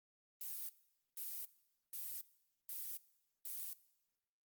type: noise bursts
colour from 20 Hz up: violet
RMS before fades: -45 dBFS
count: 5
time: 0.41-3.73 s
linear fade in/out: 2 ms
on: 280 ms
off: 480 ms
effects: noise-tail reverb RT60 1.0 s tail -20 dB re dry + Opus 24 kbps